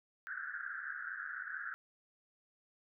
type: band-pass noise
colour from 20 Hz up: pink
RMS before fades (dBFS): -43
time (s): 0.27-1.74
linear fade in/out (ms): 0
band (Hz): 1400 to 1700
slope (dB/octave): 96
effects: none